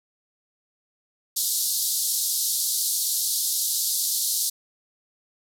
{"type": "band-pass noise", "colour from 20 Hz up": "white", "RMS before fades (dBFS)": -25, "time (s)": [1.36, 4.5], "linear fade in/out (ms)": 10, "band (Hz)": [3800, 14000], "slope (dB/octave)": 48, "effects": []}